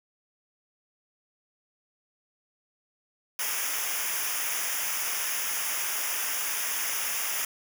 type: noise with comb filter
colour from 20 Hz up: white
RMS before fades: -30 dBFS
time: 3.39-7.45 s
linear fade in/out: 2 ms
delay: 0.24 ms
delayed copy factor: -1
effects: none